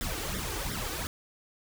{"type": "noise with flanger", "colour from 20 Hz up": "pink", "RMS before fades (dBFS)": -34, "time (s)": [0.01, 1.07], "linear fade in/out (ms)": 0, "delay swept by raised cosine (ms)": [0.55, 2.65], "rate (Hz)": 2.8, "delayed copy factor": 0.8, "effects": []}